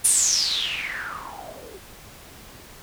blue noise with low-pass filter sweep, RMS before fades -25 dBFS, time 0.04-1.79 s, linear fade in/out 10 ms, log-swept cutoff 10000 to 370 Hz, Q 8.9, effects pink hiss -45 dBFS RMS until 2.82 s

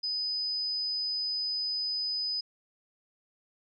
sine tone, 5000 Hz, D#8, 8 cents sharp, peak -29 dBFS, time 0.03-2.41 s, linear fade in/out 10 ms, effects none

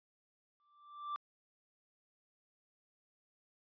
triangle tone with exponential growth, 1174.7 Hz, D6, in tune, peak -33 dBFS, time 0.6-1.16 s, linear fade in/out 0 ms, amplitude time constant 120 ms, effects resampled to 11025 Hz

